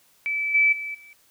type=tone with level steps; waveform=sine; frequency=2310 Hz; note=D7; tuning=29 cents flat; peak=-23 / -15 / -29 / -45 dBFS; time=0.26-1.13 s; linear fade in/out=0 ms; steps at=0.54 / 0.72 / 0.94 s; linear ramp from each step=10 ms; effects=white hiss -60 dBFS RMS until 1.3 s